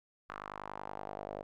sawtooth tone with band-pass filter sweep, 50.5 Hz, G#1, 48 cents flat, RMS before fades -44 dBFS, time 0.29-1.43 s, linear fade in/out 5 ms, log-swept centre 1300 to 580 Hz, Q 2.7, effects none

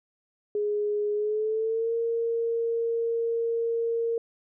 sine tone with pitch glide, 416.2 to 461.8 Hz, G#4 to A#4, +4 to -16 cents, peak -24 dBFS, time 0.55-4.18 s, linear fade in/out 2 ms, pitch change +180 cents, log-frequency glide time 1.14-1.94 s, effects none

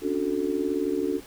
sine chord, D major seventh, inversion third, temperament just, 275.3 / 293.7 / 367.1 / 440.5 Hz, C#4 / D4 / F#4 / A4, -12 / 0 / -14 / +2 cents, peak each -33 / -28 / -28 / -30 dBFS, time 0.01-1.21 s, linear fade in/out 50 ms, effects pink hiss -48 dBFS RMS until 1.26 s

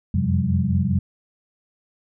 sine tone cluster, 86.7 / 91.5 / 130.6 / 179.7 / 199.1 Hz, F2 / F#2 / C3 / F3 / G3, -12 / -19 / -3 / +50 / +27 cents, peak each -24 dBFS, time 0.14-0.99 s, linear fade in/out 5 ms, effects none

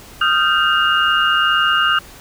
sine tone cluster, 1240 / 1382 / 1557 / 2835 Hz, D#6 / F6 / G6 / F7, -6 / -19 / -12 / +25 cents, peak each -18 dBFS, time 0.21-1.99 s, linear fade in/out 5 ms, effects pink hiss -40 dBFS RMS until 2.2 s

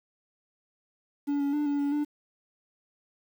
triangle tone with pitch steps, 286.3 / 282.3 / 295.5 / 286.4 / 284.5 / 294.8 Hz, D4 / C#4 / D4 / D4 / C#4 / D4, -44 / +32 / +11 / -43 / +45 / +7 cents, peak -23 dBFS, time 1.27-2.05 s, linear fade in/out 20 ms, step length 130 ms, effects 9-bit

